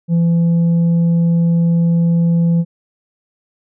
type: tone with tanh clipping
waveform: sine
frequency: 168.8 Hz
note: E3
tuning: 41 cents sharp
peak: -11 dBFS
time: 0.08-2.65 s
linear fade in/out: 50 ms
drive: 3 dB
effects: none